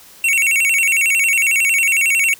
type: tone with vibrato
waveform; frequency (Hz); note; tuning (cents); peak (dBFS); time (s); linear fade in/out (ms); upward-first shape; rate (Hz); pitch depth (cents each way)
square; 2466; D#7; -16; -13; 0.24-2.34; 2; square; 11; 170
effects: white hiss -43 dBFS RMS until 2.39 s